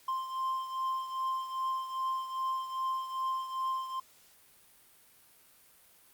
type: beating tone pair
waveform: triangle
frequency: 1048 / 1050.5 Hz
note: C6 / C6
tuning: +2 / +7 cents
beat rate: 2.5 Hz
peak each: -31 / -37 dBFS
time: 0.08-4 s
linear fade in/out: 5 ms
effects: white hiss -61 dBFS RMS until 6.13 s + Opus 48 kbps